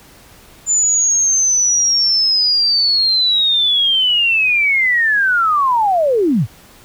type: linear sweep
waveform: sine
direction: down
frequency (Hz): 7120 to 85.9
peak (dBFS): -11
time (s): 0.66-6.47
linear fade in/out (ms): 50
effects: pink hiss -44 dBFS RMS until 6.84 s